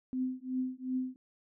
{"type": "tone with tremolo", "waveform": "sine", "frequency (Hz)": 256.8, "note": "C4", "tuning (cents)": -32, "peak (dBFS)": -28, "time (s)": [0.13, 1.16], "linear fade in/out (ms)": 0, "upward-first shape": "triangle", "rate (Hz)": 2.7, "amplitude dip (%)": 100, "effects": []}